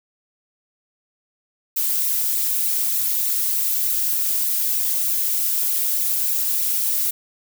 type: noise with flanger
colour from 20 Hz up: violet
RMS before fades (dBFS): -21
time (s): 1.76-7.11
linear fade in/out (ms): 10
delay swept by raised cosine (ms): 0.59 to 5.59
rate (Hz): 3.3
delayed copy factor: -0.75
effects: none